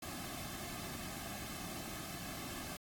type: noise with comb filter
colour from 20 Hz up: pink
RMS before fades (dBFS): -45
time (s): 0.02-2.77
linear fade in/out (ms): 5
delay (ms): 2.1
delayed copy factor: -0.7
effects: AAC 64 kbps